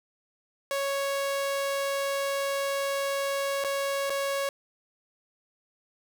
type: tone with dropouts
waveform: sawtooth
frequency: 554.4 Hz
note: C#5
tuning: in tune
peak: -23 dBFS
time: 0.71-4.49 s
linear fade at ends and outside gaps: 1 ms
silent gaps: 3.64-3.646 / 4.097-4.103 s
effects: none

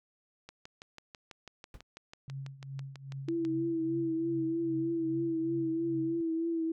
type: click train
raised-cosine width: 0.2 ms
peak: -29 dBFS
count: 19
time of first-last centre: 0.49-3.451 s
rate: 6.08 Hz
type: noise with exponential decay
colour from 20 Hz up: brown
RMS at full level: -41 dBFS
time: 1.74-1.83 s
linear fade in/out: 2 ms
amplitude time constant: 19 ms
type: tone with tremolo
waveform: sine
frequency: 136.4 Hz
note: C#3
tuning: 28 cents flat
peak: -36 dBFS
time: 2.28-6.21 s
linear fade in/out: 0 ms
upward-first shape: triangle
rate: 2.5 Hz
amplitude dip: 85%
type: tone with vibrato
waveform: sine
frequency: 329.6 Hz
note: E4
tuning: in tune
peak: -29 dBFS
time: 3.28-6.72 s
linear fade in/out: 5 ms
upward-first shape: triangle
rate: 3.2 Hz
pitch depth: 38 cents each way
effects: none

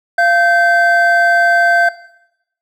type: tone pair together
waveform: triangle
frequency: 691.3 / 1552 Hz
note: F5 / G6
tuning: -18 / -18 cents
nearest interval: octave + major second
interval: 1400 cents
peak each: -10 dBFS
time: 0.18-1.89 s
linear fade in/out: 5 ms
effects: noise-tail reverb RT60 0.8 s tail -17 dB re dry

